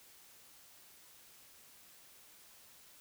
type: silence
effects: white hiss -60 dBFS RMS until 3 s